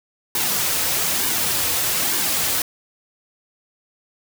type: noise with flanger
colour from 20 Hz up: white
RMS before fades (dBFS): -21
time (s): 0.35-2.62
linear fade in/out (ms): 2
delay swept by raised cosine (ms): 1.5 to 5.1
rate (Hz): 1.1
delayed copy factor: -0.55
effects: none